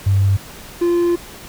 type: tone pair in turn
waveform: sine / triangle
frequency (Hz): 98 / 346.3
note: G2 / F4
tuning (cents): 0 / -15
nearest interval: octave + minor seventh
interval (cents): 2185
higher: second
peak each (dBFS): -11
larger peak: neither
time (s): 0.06-0.37 / 0.81-1.16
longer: second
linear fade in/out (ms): 10
effects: pink hiss -37 dBFS RMS until 1.48 s